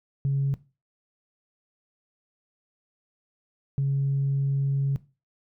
sine tone bursts at uneven times, 138.1 Hz, C#3, 6 cents flat, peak -20 dBFS, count 2, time 0.25-0.54 / 3.78-4.96 s, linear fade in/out 0 ms, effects noise-tail reverb RT60 0.3 s tail -18 dB re dry + tanh soft clip ceiling -18 dBFS

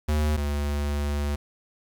square tone pair in turn, 75.6 / 72.57 Hz, D#2 / D2, -49 / -20 cents, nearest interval minor second, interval 71 cents, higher first, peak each -22 / -25 dBFS, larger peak first, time 0.08-0.37 / 0.37-1.36 s, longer second, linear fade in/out 10 ms, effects 8-bit

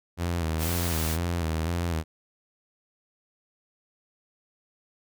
sawtooth tone with vibrato, 83 Hz, E2, 12 cents sharp, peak -22 dBFS, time 0.17-2.04 s, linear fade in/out 50 ms, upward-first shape square, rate 2 Hz, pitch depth 66 cents each way
white noise, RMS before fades -33 dBFS, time 0.58-1.18 s, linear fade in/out 50 ms
effects none

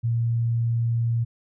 sine tone, 116.54 Hz, A#2, in tune, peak -20 dBFS, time 0.03-1.25 s, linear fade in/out 20 ms, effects none

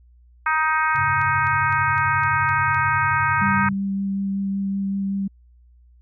harmonic tone, 313.3 Hz, D#4, 12 cents sharp, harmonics 3 / 4 / 5 / 6 / 7 / 8, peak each -23 / -22 / -22 / -30 / -29 / -34 dBFS, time 0.46-3.69 s, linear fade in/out 5 ms
sine chord, F# suspended second, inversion none, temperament equal, 92.5 / 103.83 / 138.59 Hz, F#2 / G#2 / C#3, 0 / 0 / 0 cents, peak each -34 / -31 / -30 dBFS, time 0.93-3.75 s, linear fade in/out 50 ms
click train, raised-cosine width 0.2 ms, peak -26 dBFS, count 8, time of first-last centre 0.96-2.746 s, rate 3.92 Hz
sine tone with vibrato, 196.4 Hz, G3, 4 cents sharp, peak -21 dBFS, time 3.41-5.28 s, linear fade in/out 10 ms, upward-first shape sine, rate 5.3 Hz, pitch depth 9 cents each way
effects added 60 Hz sine -49 dBFS peak until 6.01 s

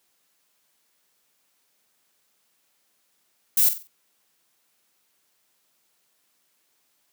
violet noise with echo, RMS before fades -18 dBFS, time 3.57-3.69 s, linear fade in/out 5 ms, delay 46 ms, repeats 4, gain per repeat -9 dB, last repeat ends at 3.874 s, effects white hiss -69 dBFS RMS until 7.12 s + high-pass 150 Hz 12 dB/octave

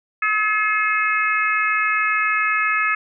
harmonic tone, 427.4 Hz, G#4, 50 cents sharp, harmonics 3 / 4 / 5 / 6, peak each -21 / -22 / -23 / -24 dBFS, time 0.22-2.95 s, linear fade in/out 5 ms, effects none

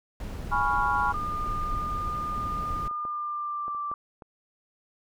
brown noise, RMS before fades -34 dBFS, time 0.2-2.88 s, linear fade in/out 2 ms
sine chord, C# dominant seventh, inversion second, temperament equal, 830.6 / 987.8 / 1108.7 / 1396.9 Hz, G#5 / B5 / C#6 / E#6, 0 / 0 / 0 / 0 cents, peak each -28 dBFS, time 0.51-1.13 s, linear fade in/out 20 ms
sine tone with pitch glide, 1212 to 1172.7 Hz, D#6 to D6, -46 to -3 cents, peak -29 dBFS, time 1.14-3.94 s, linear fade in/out 2 ms, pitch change -57 cents, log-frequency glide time 2.88-3.79 s
clicks, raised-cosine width 1 ms, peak -33 / -27 / -29 / -37 / -27 / -30 dBFS, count 6, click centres 2.912 / 3.052 / 3.681 / 3.748 / 3.915 / 4.222 s
effects none

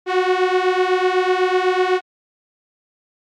sawtooth beating tone pair, 364.4 / 372.4 Hz, F#4 / F#4, -26 / +11 cents, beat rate 8 Hz, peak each -14 dBFS, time 0.06-2.01 s, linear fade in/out 50 ms, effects low-pass 3000 Hz 12 dB/octave + Opus 48 kbps

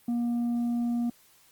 triangle tone with tanh clipping, 237.9 Hz, A#3, 35 cents sharp, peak -26 dBFS, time 0.08-1.1 s, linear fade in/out 5 ms, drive 8 dB, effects white hiss -60 dBFS RMS until 1.51 s + Opus 32 kbps

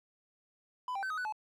triangle tone with pitch steps, 1001 / 787 / 1533 / 1259 / 1488 / 861 Hz, B5 / G5 / G6 / D#6 / F#6 / A5, +23 / +7 / -39 / +20 / +9 / -38 cents, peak -32 dBFS, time 0.88-1.324 s, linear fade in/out 2 ms, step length 74 ms, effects none

